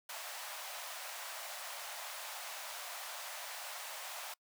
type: high-pass noise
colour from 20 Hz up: pink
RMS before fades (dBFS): -45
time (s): 0.09-4.34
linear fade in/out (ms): 5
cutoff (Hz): 600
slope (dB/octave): 48
effects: noise-tail reverb RT60 0.1 s tail -25 dB re dry